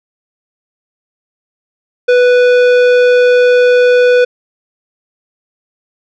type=tone with tanh clipping; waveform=triangle; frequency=493.9 Hz; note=B4; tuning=in tune; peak=-7 dBFS; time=2.08-4.25 s; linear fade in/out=10 ms; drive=18 dB; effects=none